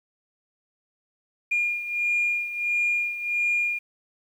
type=beating tone pair; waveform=sine; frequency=2417 / 2418.5 Hz; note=D7 / D#7; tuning=+49 / -50 cents; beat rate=1.5 Hz; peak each=-23 / -28 dBFS; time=1.51-3.79 s; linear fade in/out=10 ms; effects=tanh soft clip ceiling -16 dBFS + 9-bit